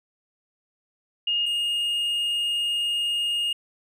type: tone pair in turn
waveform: sine / triangle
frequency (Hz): 2846 / 2846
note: F7 / F7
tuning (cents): +32 / +32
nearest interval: unison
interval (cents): 0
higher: neither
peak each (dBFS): -21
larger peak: neither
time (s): 1.27-1.46 / 1.46-3.53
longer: second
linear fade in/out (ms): 5
effects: resampled to 32000 Hz